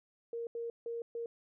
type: tone bursts at uneven times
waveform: sine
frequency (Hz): 466.2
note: A#4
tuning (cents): 0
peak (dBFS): -36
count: 4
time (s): 0.33-0.47 / 0.55-0.7 / 0.86-1.02 / 1.15-1.26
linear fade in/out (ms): 2
effects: none